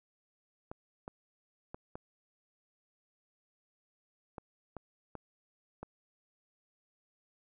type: clicks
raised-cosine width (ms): 1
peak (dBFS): -28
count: 8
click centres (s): 0.715 / 1.079 / 1.745 / 1.955 / 4.382 / 4.767 / 5.153 / 5.83
effects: none